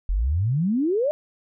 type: exponential sweep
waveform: sine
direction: up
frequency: 41.2 to 622.3 Hz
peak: -19 dBFS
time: 0.09-1.11 s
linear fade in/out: 0 ms
effects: none